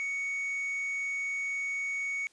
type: tone with quantisation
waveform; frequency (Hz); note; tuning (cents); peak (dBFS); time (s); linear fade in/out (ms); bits
triangle; 2229; C#7; +9; -29; 0-2.27; 0; 9
effects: white hiss -64 dBFS RMS until 2.32 s + resampled to 22050 Hz